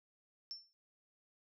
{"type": "tone with exponential decay", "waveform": "sine", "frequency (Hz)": 5390, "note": "E8", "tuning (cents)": 38, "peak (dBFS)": -39, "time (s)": [0.51, 0.73], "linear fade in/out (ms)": 0, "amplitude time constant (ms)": 46, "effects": []}